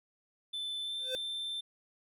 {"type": "tone with pitch glide", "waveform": "triangle", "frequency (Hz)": [3522, 3559], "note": ["A7", "A7"], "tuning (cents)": [1, 19], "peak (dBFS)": -34, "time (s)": [0.53, 1.61], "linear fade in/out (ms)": 10, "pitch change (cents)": 18, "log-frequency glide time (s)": [0.82, 0.95]}
{"type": "tone with exponential growth", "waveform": "square", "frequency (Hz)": 515, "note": "C5", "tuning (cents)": -28, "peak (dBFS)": -32, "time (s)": [0.98, 1.15], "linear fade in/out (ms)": 0, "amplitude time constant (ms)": 36}
{"effects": []}